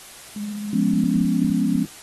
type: tone with vibrato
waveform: sine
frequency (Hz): 207.7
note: G#3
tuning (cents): 0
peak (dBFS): -27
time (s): 0.36-1.04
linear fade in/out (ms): 2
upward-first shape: square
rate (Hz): 15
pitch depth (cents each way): 15
type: chord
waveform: sine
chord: C# dominant seventh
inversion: first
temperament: equal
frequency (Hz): 174.61 / 207.7 / 246.9 / 277.2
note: E#3 / G#3 / B3 / C#4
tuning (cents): 0 / 0 / 0 / 0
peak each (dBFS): -23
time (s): 0.73-1.85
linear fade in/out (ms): 5
type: clicks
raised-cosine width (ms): 5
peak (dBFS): -25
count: 8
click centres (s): 0.938 / 1.042 / 1.163 / 1.209 / 1.25 / 1.447 / 1.501 / 1.757
effects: white hiss -42 dBFS RMS until 2.02 s + AAC 32 kbps